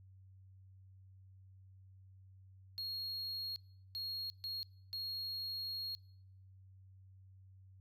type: tone bursts at uneven times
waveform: triangle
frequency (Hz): 4288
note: C8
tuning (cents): +42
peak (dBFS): -38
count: 4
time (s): 2.78-3.56 / 3.95-4.3 / 4.44-4.63 / 4.93-5.95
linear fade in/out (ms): 0
effects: noise-tail reverb RT60 0.7 s tail -24 dB re dry + added 95 Hz sine -57 dBFS peak until 7.8 s